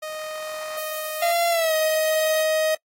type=tone; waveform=sawtooth; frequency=621 Hz; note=D#5; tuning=3 cents flat; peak=-26 dBFS; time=0.02-1.32 s; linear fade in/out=10 ms
type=noise; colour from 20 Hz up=violet; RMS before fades=-33 dBFS; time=0.77-2.43 s; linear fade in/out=5 ms
type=tone with pitch glide; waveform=45% pulse; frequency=685 to 628.1 Hz; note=F5 to D#5; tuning=-34 to +16 cents; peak=-19 dBFS; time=1.22-2.75 s; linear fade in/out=5 ms; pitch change=-150 cents; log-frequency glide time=1.5-1.74 s
effects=noise-tail reverb RT60 0.1 s tail -25 dB re dry + AAC 48 kbps